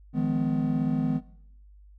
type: chord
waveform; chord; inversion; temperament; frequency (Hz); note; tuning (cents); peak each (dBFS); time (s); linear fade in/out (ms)
triangle; F half-diminished seventh; third; just; 157.15 / 174.61 / 209.5 / 251.4; Eb3 / F3 / Ab3 / Cb4; +18 / 0 / +15 / +31; -26 / -31 / -28 / -25; 0.13-1.21; 50
effects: noise-tail reverb RT60 0.7 s tail -19 dB re dry + added 50 Hz sine -49 dBFS peak until 1.98 s